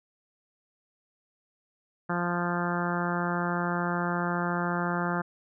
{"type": "harmonic tone", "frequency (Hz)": 174.61, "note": "F3", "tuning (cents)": 0, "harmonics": [1, 2, 3, 4, 5, 6, 7, 8, 9, 10], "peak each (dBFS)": [-30, -35, -38, -36, -36, -38, -36, -36, -37, -43], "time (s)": [2.09, 5.22], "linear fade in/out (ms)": 10, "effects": []}